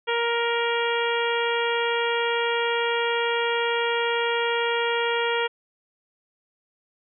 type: harmonic tone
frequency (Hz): 468.9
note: A#4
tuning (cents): +10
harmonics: 1 / 2 / 3 / 4 / 5 / 6 / 7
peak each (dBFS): -25 / -28 / -30 / -31 / -32 / -33 / -33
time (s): 0.07-5.48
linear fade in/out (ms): 20
effects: none